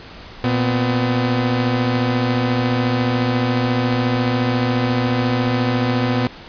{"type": "tone pair together", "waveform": "sawtooth", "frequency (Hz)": [119.2, 252.6], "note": ["A#2", "B3"], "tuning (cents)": [39, 39], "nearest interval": "octave + minor second", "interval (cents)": 1300, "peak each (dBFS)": -15, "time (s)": [0.44, 6.27], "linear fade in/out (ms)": 0, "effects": ["pink hiss -38 dBFS RMS until 6.48 s", "resampled to 11025 Hz"]}